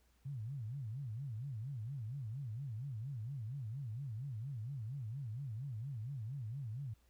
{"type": "tone with vibrato", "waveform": "sine", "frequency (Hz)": 123.47, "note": "B2", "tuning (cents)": 0, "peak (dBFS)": -40, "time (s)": [0.25, 6.94], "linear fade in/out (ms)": 10, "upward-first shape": "sine", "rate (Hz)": 4.3, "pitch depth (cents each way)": 270, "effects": ["added 60 Hz sine -70 dBFS peak until 7.09 s", "pink hiss -75 dBFS RMS until 7.09 s"]}